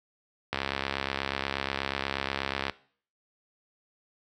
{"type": "click train", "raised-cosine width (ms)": 0.3, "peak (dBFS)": -12, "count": 149, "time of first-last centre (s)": [0.53, 2.697], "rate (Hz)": 68.3, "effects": ["noise-tail reverb RT60 0.5 s tail -20 dB re dry", "high-pass 60 Hz 12 dB/octave"]}